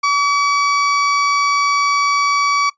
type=tone; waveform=35% pulse; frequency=1141 Hz; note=C#6; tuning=50 cents sharp; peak=-11 dBFS; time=0.03-2.7 s; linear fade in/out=10 ms; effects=noise-tail reverb RT60 0.1 s tail -18 dB re dry + resampled to 16000 Hz